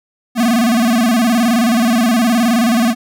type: tone with vibrato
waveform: square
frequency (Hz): 233.1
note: A#3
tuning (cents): 0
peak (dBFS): -11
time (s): 0.35-2.95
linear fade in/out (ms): 50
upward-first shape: square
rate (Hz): 19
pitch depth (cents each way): 95
effects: none